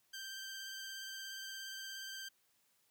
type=tone with vibrato; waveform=15% pulse; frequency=1568 Hz; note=G6; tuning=in tune; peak=-38 dBFS; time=0.13-2.29 s; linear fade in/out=10 ms; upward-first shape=triangle; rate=17 Hz; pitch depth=22 cents each way; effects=white hiss -75 dBFS RMS until 2.9 s + high-pass 60 Hz 12 dB/octave